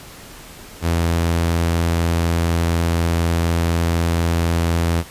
sawtooth tone, 84.1 Hz, E2, 35 cents sharp, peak -12 dBFS, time 0.81-5.04 s, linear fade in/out 50 ms, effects pink hiss -39 dBFS RMS until 5.1 s + resampled to 32000 Hz

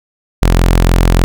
sawtooth tone, 43.36 Hz, F1, 12 cents flat, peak -3 dBFS, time 0.42-1.24 s, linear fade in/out 0 ms, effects none

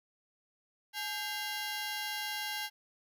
15% pulse ring-modulated tone, 1216 Hz, D#6, 40 cents flat, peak -26 dBFS, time 0.93-2.7 s, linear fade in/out 50 ms, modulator 369 Hz, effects none

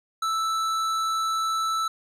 triangle tone with hard clipping, 1318.5 Hz, E6, in tune, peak -25 dBFS, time 0.22-1.88 s, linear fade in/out 5 ms, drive 16 dB, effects none

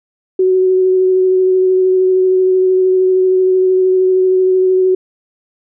sine tone with vibrato, 372.7 Hz, F#4, 13 cents sharp, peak -8 dBFS, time 0.39-4.95 s, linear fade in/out 5 ms, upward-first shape sine, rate 13 Hz, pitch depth 13 cents each way, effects none

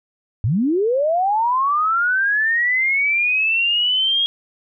sine linear sweep, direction up, 92 to 3284 Hz, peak -15 dBFS, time 0.44-4.26 s, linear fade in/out 0 ms, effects none

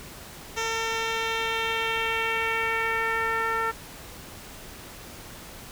10% pulse tone with low-pass filter sweep, 451.7 Hz, A4, 45 cents sharp, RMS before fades -27 dBFS, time 0.56-3.72 s, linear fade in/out 20 ms, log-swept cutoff 5600 to 1500 Hz, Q 2.2, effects pink hiss -43 dBFS RMS until 5.71 s

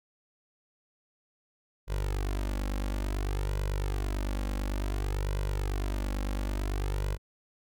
sawtooth tone with flanger, 49 Hz, G1, in tune, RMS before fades -31 dBFS, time 1.87-7.18 s, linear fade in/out 50 ms, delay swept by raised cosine 2 to 3.7 ms, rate 0.57 Hz, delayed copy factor +0.95, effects none

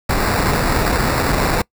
pink noise with sample-and-hold, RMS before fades -17 dBFS, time 0.09-1.62 s, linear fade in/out 5 ms, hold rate 3150 Hz, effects noise-tail reverb RT60 0.1 s tail -24 dB re dry

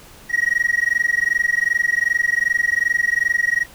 triangle tone with amplitude modulation, 1897 Hz, A#6, 30 cents sharp, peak -9 dBFS, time 0.29-3.66 s, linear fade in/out 50 ms, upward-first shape sine, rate 22.6 Hz, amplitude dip 100%, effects tanh soft clip ceiling -9 dBFS + pink hiss -44 dBFS RMS until 3.74 s

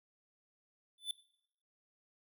square tone with exponential growth, 3504 Hz, A7, 8 cents flat, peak -32 dBFS, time 0.98-1.11 s, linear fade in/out 2 ms, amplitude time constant 28 ms, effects noise-tail reverb RT60 0.7 s tail -19 dB re dry

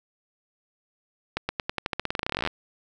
accelerating click train, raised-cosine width 0.3 ms, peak -10 dBFS, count 25, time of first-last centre 1.37-2.474 s, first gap 120 ms, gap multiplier 0.9, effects none

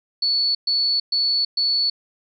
sine tone bursts, 4435 Hz, C#8, in tune, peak -17 dBFS, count 4, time 0.22-1.9 s, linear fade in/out 5 ms, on 330 ms, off 120 ms, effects none

